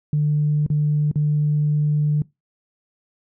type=tone with dropouts; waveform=sine; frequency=149.2 Hz; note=D3; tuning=28 cents sharp; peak=-15 dBFS; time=0.13-2.22 s; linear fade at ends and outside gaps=2 ms; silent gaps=0.664-0.701 / 1.114-1.157 s; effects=noise-tail reverb RT60 0.2 s tail -22 dB re dry + tanh soft clip ceiling -11 dBFS